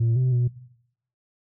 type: tone with pitch steps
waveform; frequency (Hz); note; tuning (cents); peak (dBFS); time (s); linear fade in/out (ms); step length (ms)
sine; 115.4 / 127.9 / 122.3; A#2 / C3 / B2; -17 / -39 / -16; -16; 0-0.48; 10; 160
effects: noise-tail reverb RT60 0.7 s tail -17 dB re dry + tanh soft clip ceiling -17 dBFS